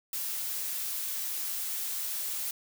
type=noise; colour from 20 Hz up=blue; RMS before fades=-34 dBFS; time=0.13-2.51 s; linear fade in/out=2 ms; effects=none